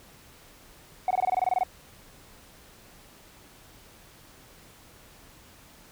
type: tone bursts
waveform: sine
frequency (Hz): 740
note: F#5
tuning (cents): 0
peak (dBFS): -18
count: 12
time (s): 1.08-1.634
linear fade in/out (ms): 2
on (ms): 26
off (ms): 22
effects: tanh soft clip ceiling -20 dBFS + pink hiss -53 dBFS RMS until 5.91 s